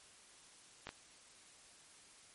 clicks, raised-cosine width 0.3 ms, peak -28 dBFS, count 2, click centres 0.87 / 0.891 s, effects white hiss -61 dBFS RMS until 2.34 s + MP3 48 kbps

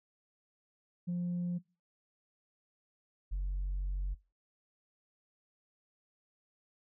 sine tone pair in turn, 175.9 / 46.59 Hz, F3 / F#1, +13 / +13 cents, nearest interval octave + major seventh, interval 2300 cents, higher first, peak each -30 / -30 dBFS, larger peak neither, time 1.07-1.59 / 3.31-4.15 s, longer second, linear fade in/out 20 ms, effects noise-tail reverb RT60 0.3 s tail -23 dB re dry + tanh soft clip ceiling -30 dBFS

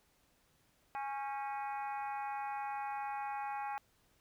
harmonic tone with a mistuned harmonic, 275.6 Hz, C#4, 10 cents flat, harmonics 3 / 4 / 5 / 6 / 7 / 8 / 9, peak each -38 / -47 / -50 / -52 / -53 / -57 / -53 dBFS, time 0.95-3.78 s, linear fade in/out 0 ms, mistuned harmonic 6, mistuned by -53 cents, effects pink hiss -72 dBFS RMS until 4.2 s

